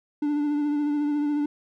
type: tone with vibrato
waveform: triangle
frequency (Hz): 293.7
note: D4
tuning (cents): 0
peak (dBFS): -20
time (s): 0.22-1.46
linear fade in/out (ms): 5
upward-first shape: triangle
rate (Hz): 14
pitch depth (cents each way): 33
effects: none